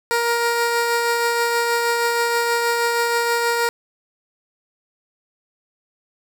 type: tone with tremolo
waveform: 15% pulse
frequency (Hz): 470.1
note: A#4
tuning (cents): +15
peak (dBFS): -10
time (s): 0.11-3.69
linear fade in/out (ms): 0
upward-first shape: triangle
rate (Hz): 6.3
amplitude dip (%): 30
effects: none